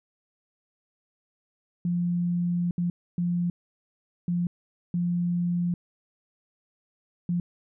sine tone bursts at uneven times, 174.61 Hz, F3, in tune, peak -23 dBFS, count 6, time 1.85-2.71 / 2.78-2.9 / 3.18-3.5 / 4.28-4.47 / 4.94-5.74 / 7.29-7.4 s, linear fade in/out 2 ms, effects none

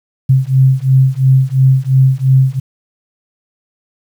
sine beating tone pair, 130.81 / 133.71 Hz, C3 / C3, 0 / +38 cents, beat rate 2.9 Hz, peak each -10 dBFS, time 0.29-2.6 s, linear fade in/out 10 ms, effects 7-bit

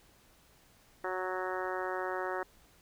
harmonic tone, 185 Hz, F#3, in tune, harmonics 2 / 3 / 4 / 5 / 6 / 7 / 8 / 9 / 10, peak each -38 / -40 / -41 / -42 / -43 / -43 / -44 / -45 / -45 dBFS, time 1.04-2.43 s, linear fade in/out 2 ms, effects pink hiss -63 dBFS RMS until 2.81 s

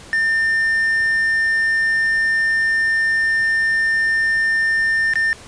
triangle tone with dropouts, 1800 Hz, A6, 39 cents sharp, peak -13 dBFS, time 0.13-5.33 s, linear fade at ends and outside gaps 0 ms, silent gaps 5.136-5.156 s, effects pink hiss -40 dBFS RMS until 5.47 s + resampled to 22050 Hz

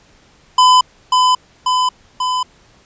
square tone with echo, 1008 Hz, B5, 35 cents sharp, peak -7 dBFS, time 0.58-0.81 s, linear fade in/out 5 ms, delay 540 ms, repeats 3, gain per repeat -3 dB, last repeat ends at 2.43 s, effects pink hiss -50 dBFS RMS until 2.85 s + resampled to 16000 Hz

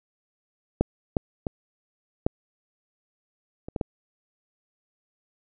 clicks, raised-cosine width 2 ms, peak -6 / -8 / -14 / -7 / -22 / -15 / -12 dBFS, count 7, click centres 0.81 / 1.168 / 1.468 / 2.265 / 3.685 / 3.762 / 3.812 s, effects none

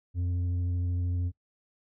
triangle tone with tanh clipping, 88.7 Hz, F2, 27 cents sharp, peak -28 dBFS, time 0.14-1.32 s, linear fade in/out 50 ms, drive 10 dB, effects noise-tail reverb RT60 0.1 s tail -19 dB re dry

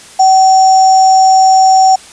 sine tone with sample-and-hold, 760 Hz, F#5, 46 cents sharp, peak -3 dBFS, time 0.19-1.96 s, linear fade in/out 10 ms, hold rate 6300 Hz, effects white hiss -35 dBFS RMS until 2.12 s + resampled to 22050 Hz

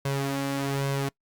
sawtooth tone with flanger, 138.3 Hz, C#3, 4 cents flat, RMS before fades -28 dBFS, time 0.05-1.09 s, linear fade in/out 5 ms, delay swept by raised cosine 1.9 to 3.8 ms, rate 1.2 Hz, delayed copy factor +0.55, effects noise-tail reverb RT60 0.1 s tail -24 dB re dry + Opus 48 kbps

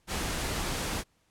pink noise, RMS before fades -32 dBFS, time 0.07-1.04 s, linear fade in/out 50 ms, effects pink hiss -70 dBFS RMS until 1.3 s + low-pass 11000 Hz 12 dB/octave

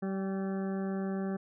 harmonic tone with a mistuned harmonic, 192.7 Hz, G3, 29 cents flat, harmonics 1 / 2 / 3 / 4 / 6 / 7 / 8 / 9, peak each -32 / -38 / -44 / -46 / -51 / -54 / -53 / -54 dBFS, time 0.02-1.37 s, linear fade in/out 10 ms, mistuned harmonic 4, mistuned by +22 cents, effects none

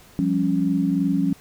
sine tone cluster, 175 / 197.9 / 276.4 Hz, F3 / G3 / C#4, +4 / +17 / -5 cents, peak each -23 / -24 / -21 dBFS, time 0.19-1.33 s, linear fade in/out 0 ms, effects pink hiss -50 dBFS RMS until 1.4 s

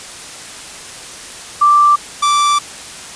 sine / 45% pulse tone pair in turn, 1174.7 / 1169.1 Hz, D6 / D6, 0 / -8 cents, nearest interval unison, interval 8 cents, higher first, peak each -6 / -10 dBFS, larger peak first, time 1.61-1.96 / 2.22-2.59 s, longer second, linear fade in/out 10 ms, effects white hiss -31 dBFS RMS until 3.15 s + resampled to 22050 Hz

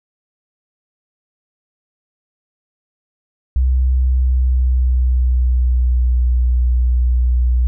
sine tone with pitch glide, 64 to 61.32 Hz, C2 to B1, -38 to -12 cents, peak -11 dBFS, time 3.56-7.67 s, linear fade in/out 0 ms, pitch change -74 cents, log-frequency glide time 3.93-6.22 s, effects none

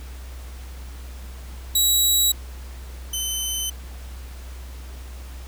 15% pulse tone pair in turn, 3878 / 3053 Hz, B7 / G7, -32 / -46 cents, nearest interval major third, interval 414 cents, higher first, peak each -9 / -17 dBFS, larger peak first, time 1.75-2.32 / 3.13-3.7 s, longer neither, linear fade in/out 5 ms, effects added 63 Hz sine -34 dBFS peak until 5.47 s + pink hiss -46 dBFS RMS until 5.47 s

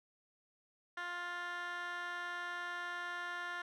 15% pulse tone with band-pass filter, 351.2 Hz, F4, 10 cents sharp, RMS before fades -42 dBFS, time 0.97-3.62 s, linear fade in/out 5 ms, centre 1800 Hz, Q 2.6, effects none

